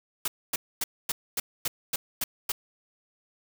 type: noise bursts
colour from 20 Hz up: white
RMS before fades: -28 dBFS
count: 9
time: 0.25-2.52 s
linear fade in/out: 5 ms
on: 30 ms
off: 250 ms
effects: none